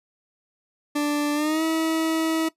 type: tone with pitch glide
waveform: 40% pulse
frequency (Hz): 293.7 to 322.1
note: D4 to E4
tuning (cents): 0 to -40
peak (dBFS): -20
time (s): 0.95-2.49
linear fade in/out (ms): 10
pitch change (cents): +160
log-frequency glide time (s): 1.34-1.63
effects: noise-tail reverb RT60 0.1 s tail -18 dB re dry + resampled to 32000 Hz